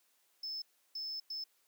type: tone bursts at uneven times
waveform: triangle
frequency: 5250 Hz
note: E8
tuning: 8 cents flat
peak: -37 dBFS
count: 3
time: 0.43-0.62 / 0.95-1.2 / 1.3-1.44 s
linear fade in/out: 5 ms
effects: white hiss -73 dBFS RMS until 1.67 s + high-pass 300 Hz 12 dB/octave